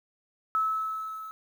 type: tone with level ramp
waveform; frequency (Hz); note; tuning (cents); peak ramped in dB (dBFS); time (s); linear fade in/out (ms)
sine; 1300; E6; -24; -22 to -38; 0.55-1.31; 0
effects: 9-bit